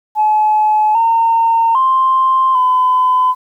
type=tone with pitch steps; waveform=sine; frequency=855 / 914 / 1050 / 1013 Hz; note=A5 / A#5 / C6 / B5; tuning=-50 / -34 / +6 / +44 cents; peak=-8 dBFS; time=0.15-3.35 s; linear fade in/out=50 ms; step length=800 ms; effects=tanh soft clip ceiling -4 dBFS + 8-bit